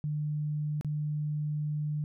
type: tone with dropouts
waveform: sine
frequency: 150 Hz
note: D3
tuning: 37 cents sharp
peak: -29 dBFS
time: 0.04-2.04 s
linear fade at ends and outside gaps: 0 ms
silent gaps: 0.811-0.847 s
effects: none